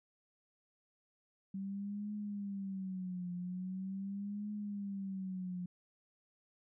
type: tone with vibrato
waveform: sine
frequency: 192.5 Hz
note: G3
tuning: 31 cents flat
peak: -38 dBFS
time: 1.54-5.66 s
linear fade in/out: 5 ms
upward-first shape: triangle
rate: 0.42 Hz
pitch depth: 150 cents each way
effects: none